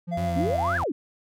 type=tone; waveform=triangle; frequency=173.2 Hz; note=F3; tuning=14 cents flat; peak=-27 dBFS; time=0.07-0.52 s; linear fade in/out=20 ms
type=tone with tremolo; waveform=triangle; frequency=684 Hz; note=F5; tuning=36 cents flat; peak=-24 dBFS; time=0.11-0.78 s; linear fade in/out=20 ms; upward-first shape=sine; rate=7.4 Hz; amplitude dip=30%
type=tone with vibrato; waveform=40% pulse; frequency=87.5 Hz; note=F2; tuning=4 cents sharp; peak=-28 dBFS; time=0.17-0.84 s; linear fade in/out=5 ms; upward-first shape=sine; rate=4.1 Hz; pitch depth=72 cents each way
type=exponential two-way sweep; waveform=sine; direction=up then down; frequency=246.2 to 1760 to 246.2 Hz; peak=-24 dBFS; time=0.36-0.92 s; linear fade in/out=5 ms; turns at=0.77 s
effects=none